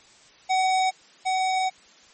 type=tone pair in turn; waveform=square; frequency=752 / 752 Hz; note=F#5 / F#5; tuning=+28 / +28 cents; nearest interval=unison; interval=0 cents; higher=neither; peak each=-20 / -22 dBFS; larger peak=first; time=0.49-0.91 / 1.25-1.7 s; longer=second; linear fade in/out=20 ms; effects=white hiss -53 dBFS RMS until 2.13 s + MP3 32 kbps